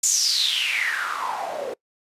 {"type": "noise with band-pass filter sweep", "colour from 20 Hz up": "white", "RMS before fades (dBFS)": -24, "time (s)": [0.03, 1.74], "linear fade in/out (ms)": 5, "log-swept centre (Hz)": [7300, 460], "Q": 8.1, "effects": ["noise-tail reverb RT60 0.1 s tail -23 dB re dry", "resampled to 32000 Hz"]}